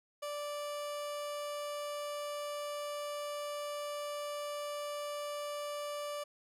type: tone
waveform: 30% pulse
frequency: 585 Hz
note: D5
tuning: 7 cents flat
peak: -35 dBFS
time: 0.22-6.24 s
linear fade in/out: 10 ms
effects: resampled to 32000 Hz + 12-bit